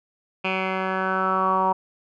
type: tone with low-pass filter sweep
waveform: 10% pulse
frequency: 188.7 Hz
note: F#3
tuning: 34 cents sharp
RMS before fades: -23 dBFS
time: 0.44-1.73 s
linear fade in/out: 10 ms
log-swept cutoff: 2500 to 960 Hz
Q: 6.5
effects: none